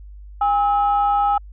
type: tone pair together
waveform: sine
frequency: 813 / 1290.6 Hz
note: G#5 / E6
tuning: -37 / -37 cents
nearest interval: minor sixth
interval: 800 cents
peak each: -15 / -21 dBFS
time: 0.41-1.38 s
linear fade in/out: 5 ms
effects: tanh soft clip ceiling -8 dBFS + added 50 Hz sine -36 dBFS peak until 1.52 s